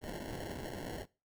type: noise with sample-and-hold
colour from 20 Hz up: blue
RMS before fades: -42 dBFS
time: 0.01-1.06 s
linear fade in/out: 50 ms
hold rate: 1225 Hz
effects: noise-tail reverb RT60 0.3 s tail -21 dB re dry